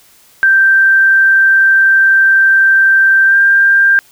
sine tone with pitch glide, 1568 to 1589.9 Hz, G6 to G6, 0 to +24 cents, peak -5 dBFS, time 0.43-3.99 s, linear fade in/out 0 ms, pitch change +24 cents, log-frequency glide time 3.27-3.36 s, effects white hiss -46 dBFS RMS until 4.11 s

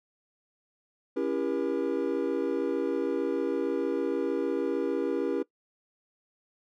triangle chord, C# diminished seventh, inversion none, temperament just, 277.2 / 332.6 / 399.1 / 479 Hz, C#4 / E4 / G4 / Bb4, 0 / +16 / +31 / +47 cents, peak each -30 dBFS, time 1.16-5.43 s, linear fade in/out 10 ms, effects noise-tail reverb RT60 0.1 s tail -20 dB re dry

